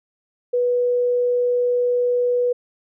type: tone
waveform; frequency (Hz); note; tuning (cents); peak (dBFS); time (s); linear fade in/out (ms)
sine; 490; B4; -14; -16; 0.53-2.53; 10
effects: none